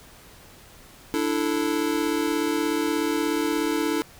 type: chord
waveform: square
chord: D suspended second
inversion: none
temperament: just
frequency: 293.7 / 330.4 / 440.5 Hz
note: D4 / E4 / A4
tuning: 0 / +4 / +2 cents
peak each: -27 / -27 / -29 dBFS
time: 1.14-4.02 s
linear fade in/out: 0 ms
effects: pink hiss -49 dBFS RMS until 4.19 s